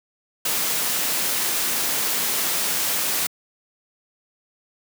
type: noise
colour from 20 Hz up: white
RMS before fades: -23 dBFS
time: 0.45-3.27 s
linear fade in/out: 5 ms
effects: high-pass 150 Hz 12 dB/octave